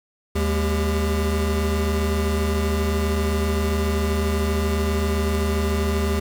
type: tone cluster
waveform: square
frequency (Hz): 77.1 / 203.7 / 398.5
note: D#2 / G#3 / G4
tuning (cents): -15 / -33 / +28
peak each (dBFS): -22 / -28 / -27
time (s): 0.35-6.2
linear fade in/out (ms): 10
effects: 8-bit